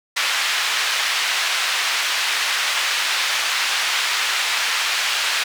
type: band-pass noise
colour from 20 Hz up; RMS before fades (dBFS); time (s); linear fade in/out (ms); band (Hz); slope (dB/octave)
white; -21; 0.16-5.44; 10; 1200 to 3600; 12
effects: none

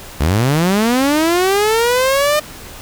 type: linear sweep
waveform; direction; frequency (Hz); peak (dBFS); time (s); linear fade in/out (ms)
sawtooth; up; 65.41 to 610; -8; 0.2-2.4; 10
effects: pink hiss -34 dBFS RMS until 2.81 s

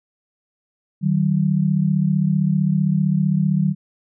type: tone pair together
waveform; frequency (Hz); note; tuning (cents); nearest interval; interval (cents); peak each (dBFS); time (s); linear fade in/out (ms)
sine; 154.53 / 190; D#3 / F#3; -12 / +46; major third; 358; -18; 1.01-3.75; 50
effects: none

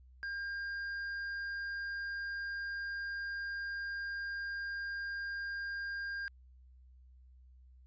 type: tone with tanh clipping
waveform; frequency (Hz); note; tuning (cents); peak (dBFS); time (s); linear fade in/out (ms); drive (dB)
sine; 1605; G6; +40; -38; 0.23-6.28; 0; 6
effects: added 63 Hz sine -56 dBFS peak until 7.86 s + resampled to 16000 Hz

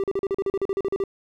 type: tone bursts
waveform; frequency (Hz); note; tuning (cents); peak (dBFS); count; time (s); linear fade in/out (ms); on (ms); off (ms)
triangle; 392; G4; 0; -19; 14; 0-1.038; 0; 37; 40
effects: none

